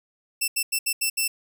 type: tone bursts at uneven times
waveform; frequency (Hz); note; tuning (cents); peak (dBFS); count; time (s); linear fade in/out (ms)
10% pulse; 2672; E7; +23; -13; 6; 0.41-0.48 / 0.56-0.63 / 0.72-0.79 / 0.86-0.93 / 1.01-1.1 / 1.17-1.28; 10
effects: none